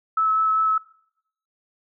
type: tone with vibrato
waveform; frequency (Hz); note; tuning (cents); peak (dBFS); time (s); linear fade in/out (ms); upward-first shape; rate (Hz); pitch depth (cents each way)
sine; 1300; E6; -24; -17; 0.17-0.78; 5; sine; 5.1; 10
effects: noise-tail reverb RT60 0.7 s tail -21 dB re dry